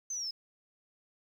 sine linear sweep, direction down, 6280 to 5070 Hz, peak -34 dBFS, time 0.1-0.31 s, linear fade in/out 5 ms, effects 10-bit

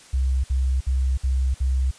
sine tone bursts, 65.41 Hz, C2, in tune, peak -18 dBFS, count 5, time 0.13-1.912 s, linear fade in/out 10 ms, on 310 ms, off 58 ms, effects white hiss -48 dBFS RMS until 1.98 s + resampled to 22050 Hz

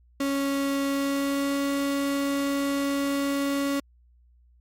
35% pulse tone with pitch glide, 277.2 to 279.6 Hz, C#4 to C#4, 0 to +15 cents, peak -22 dBFS, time 0.2-3.8 s, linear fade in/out 5 ms, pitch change +15 cents, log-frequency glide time 0.87-1.56 s, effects added 60 Hz sine -55 dBFS peak until 4.6 s + MP3 64 kbps

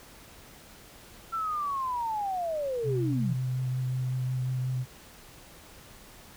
sine linear sweep, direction down, 1356 to 144.9 Hz, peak -28 dBFS, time 1.32-3.35 s, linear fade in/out 20 ms
sine tone with vibrato, 128.1 Hz, C3, 36 cents flat, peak -27 dBFS, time 2.83-4.86 s, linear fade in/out 50 ms, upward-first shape sine, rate 5.5 Hz, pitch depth 14 cents each way
effects pink hiss -51 dBFS RMS until 6.36 s

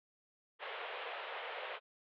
pink band-pass noise, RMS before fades -44 dBFS, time 0.59-1.8 s, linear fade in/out 50 ms, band 450 to 3400 Hz, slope 48 dB/octave, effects none

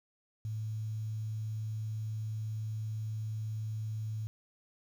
sine tone with quantisation, 109 Hz, A2, 16 cents flat, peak -34 dBFS, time 0.45-4.27 s, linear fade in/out 0 ms, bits 10, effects none

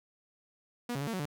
sawtooth tone with pitch steps, 241.4 / 138.2 / 143.5 / 227.4 / 185.8 / 146.2 Hz, B3 / C#3 / D3 / A#3 / F#3 / D3, -39 / -5 / -40 / -43 / +7 / -7 cents, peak -29 dBFS, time 0.89-1.256 s, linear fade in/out 5 ms, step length 61 ms, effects none

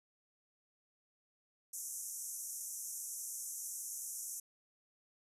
pink band-pass noise, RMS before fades -44 dBFS, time 1.73-4.4 s, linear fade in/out 5 ms, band 5800 to 13000 Hz, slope 96 dB/octave, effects none

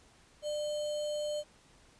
sine tone with sample-and-hold, 597 Hz, D5, 28 cents sharp, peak -32 dBFS, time 0.42-1.44 s, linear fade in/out 50 ms, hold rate 3675 Hz, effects pink hiss -62 dBFS RMS until 1.99 s + resampled to 22050 Hz

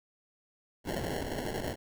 white noise with sample-and-hold, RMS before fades -35 dBFS, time 0.84-1.76 s, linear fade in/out 50 ms, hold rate 1225 Hz, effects none

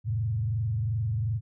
sine tone with frequency modulation, 110 Hz, A2, in tune, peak -25 dBFS, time 0.04-1.41 s, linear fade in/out 50 ms, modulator 22.7 Hz, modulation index 0.74, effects none

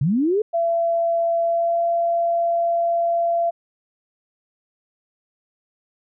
sine linear sweep, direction up, 124.1 to 443 Hz, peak -16 dBFS, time 0.01-0.42 s, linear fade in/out 5 ms
sine tone with pitch glide, 674 to 681 Hz, E5 to F5, +38 to -44 cents, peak -17 dBFS, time 0.53-3.51 s, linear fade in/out 20 ms, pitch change +18 cents, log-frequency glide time 1.41-1.83 s
effects none

